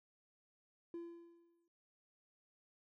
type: tone with exponential decay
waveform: triangle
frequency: 340 Hz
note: F4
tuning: 46 cents flat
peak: -39 dBFS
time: 0.94-1.68 s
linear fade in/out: 2 ms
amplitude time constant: 160 ms
effects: noise-tail reverb RT60 1.0 s tail -26 dB re dry + tanh soft clip ceiling -37 dBFS